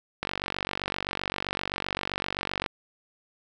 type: click train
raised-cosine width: 0.3 ms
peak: -12 dBFS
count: 117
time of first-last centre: 0.23-2.662 s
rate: 47.7 Hz
effects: none